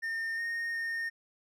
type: tone with pitch steps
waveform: triangle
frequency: 1817 / 1849 / 1834 Hz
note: A#6 / A#6 / A#6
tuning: -45 / -15 / -29 cents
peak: -30 dBFS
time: 0.02-1.1 s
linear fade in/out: 20 ms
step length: 360 ms
effects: none